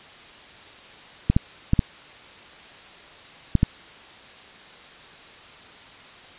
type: clicks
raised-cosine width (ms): 5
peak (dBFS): -4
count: 6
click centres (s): 1.3 / 1.365 / 1.734 / 1.792 / 3.553 / 3.631
effects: white hiss -45 dBFS RMS until 6.38 s + resampled to 8000 Hz